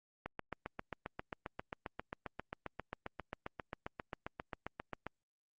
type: click train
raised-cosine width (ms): 0.5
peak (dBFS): -25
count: 37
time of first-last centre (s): 0.26-5.066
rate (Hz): 7.49
effects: Opus 48 kbps